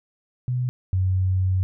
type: tone pair in turn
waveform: sine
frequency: 125.1 / 93.37 Hz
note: B2 / F#2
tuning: +23 / +16 cents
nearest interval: perfect fourth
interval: 507 cents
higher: first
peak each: -21 / -18 dBFS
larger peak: second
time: 0.48-0.69 / 0.93-1.63 s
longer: second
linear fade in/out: 0 ms
effects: none